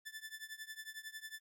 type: tone with tremolo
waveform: sawtooth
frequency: 1755 Hz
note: A6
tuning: 5 cents flat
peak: -39 dBFS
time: 0.05-1.4 s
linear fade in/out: 20 ms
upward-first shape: triangle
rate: 11 Hz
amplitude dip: 95%
effects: 13-bit